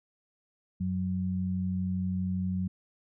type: tone pair together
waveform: sine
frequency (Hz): 92.5 / 185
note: F#2 / F#3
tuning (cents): 0 / 0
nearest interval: octave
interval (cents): 1200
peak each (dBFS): -33 / -29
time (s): 0.8-2.68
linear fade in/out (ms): 10
effects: none